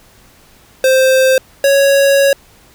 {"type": "tone pair in turn", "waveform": "square", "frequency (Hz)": [523.3, 554.4], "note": ["C5", "C#5"], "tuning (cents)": [0, 0], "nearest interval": "minor second", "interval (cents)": 100, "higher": "second", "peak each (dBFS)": -8, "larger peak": "neither", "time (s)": [[0.84, 1.38], [1.64, 2.33]], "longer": "second", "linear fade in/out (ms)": 2, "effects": ["pink hiss -46 dBFS RMS until 2.74 s"]}